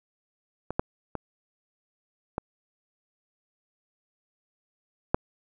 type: clicks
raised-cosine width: 1 ms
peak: -17 / -9 / -17 / -14 / -6 dBFS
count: 5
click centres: 0.706 / 0.795 / 1.153 / 2.381 / 5.145 s
effects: none